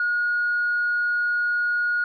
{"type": "tone", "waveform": "sine", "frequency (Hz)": 1442, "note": "F#6", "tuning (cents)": -45, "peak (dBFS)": -19, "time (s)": [0, 2.04], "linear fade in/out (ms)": 2, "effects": ["tanh soft clip ceiling -16 dBFS"]}